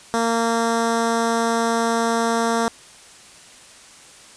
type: tone with notch filter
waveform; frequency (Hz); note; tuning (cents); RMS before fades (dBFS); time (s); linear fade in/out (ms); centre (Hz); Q
10% pulse; 230; A#3; -23; -20; 0.14-2.68; 0; 2900; 1.6
effects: white hiss -45 dBFS RMS until 4.36 s + resampled to 22050 Hz